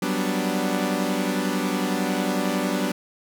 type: chord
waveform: sawtooth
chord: G major seventh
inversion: third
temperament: equal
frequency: 185 / 196 / 246.9 / 293.7 Hz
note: F#3 / G3 / B3 / D4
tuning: 0 / 0 / 0 / 0 cents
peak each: -24 dBFS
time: 0.02-2.92 s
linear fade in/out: 5 ms
effects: none